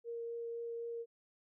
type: tone with vibrato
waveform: sine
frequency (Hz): 466.2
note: A#4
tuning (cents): 0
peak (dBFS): -39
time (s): 0.04-1.06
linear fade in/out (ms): 50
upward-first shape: triangle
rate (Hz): 3.9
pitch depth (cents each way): 8
effects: none